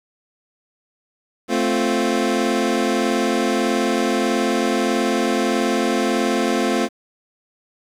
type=chord; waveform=25% pulse; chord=F major; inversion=first; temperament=equal; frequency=220 / 261.6 / 349.2 Hz; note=A3 / C4 / F4; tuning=0 / 0 / 0 cents; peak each=-18 dBFS; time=1.48-6.89 s; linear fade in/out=50 ms; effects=low-pass 9000 Hz 12 dB/octave + 8-bit